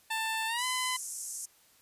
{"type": "tone with pitch glide", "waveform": "15% pulse", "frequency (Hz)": [888, 1014.2], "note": ["A5", "B5"], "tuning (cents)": [16, 46], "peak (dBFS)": -24, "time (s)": [0.1, 0.97], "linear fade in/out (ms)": 10, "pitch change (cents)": 230, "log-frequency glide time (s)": [0.47, 0.65]}
{"type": "band-pass noise", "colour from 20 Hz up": "pink", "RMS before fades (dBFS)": -40, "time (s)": [0.58, 1.46], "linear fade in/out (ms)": 10, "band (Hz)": [6100, 11000], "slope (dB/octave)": 48}
{"effects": ["white hiss -63 dBFS RMS until 1.81 s", "resampled to 32000 Hz"]}